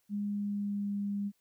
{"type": "tone with pitch glide", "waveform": "sine", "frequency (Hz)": [204.7, 202], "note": ["G#3", "G#3"], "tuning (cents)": [-25, -48], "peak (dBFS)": -31, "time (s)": [0.09, 1.32], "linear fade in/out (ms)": 50, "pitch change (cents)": -23, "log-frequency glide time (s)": [0.24, 0.97], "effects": ["white hiss -75 dBFS RMS until 1.4 s"]}